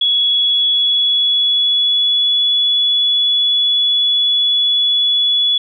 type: tone with pitch glide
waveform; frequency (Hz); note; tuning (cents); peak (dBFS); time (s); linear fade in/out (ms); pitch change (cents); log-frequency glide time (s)
sine; 3367 to 3408; G#7 to G#7; +23 to +44; -11; 0.01-5.58; 5; +21; 0.26-2.41
effects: none